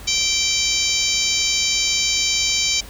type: harmonic tone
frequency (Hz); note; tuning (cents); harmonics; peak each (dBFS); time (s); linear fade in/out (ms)
778; G5; -13; 3 / 4 / 5 / 6 / 7 / 8 / 9; -25 / -25 / -25 / -25 / -25 / -25 / -25; 0.07-2.81; 10
effects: added 51 Hz sine -40 dBFS peak until 2.89 s + pink hiss -40 dBFS RMS until 2.89 s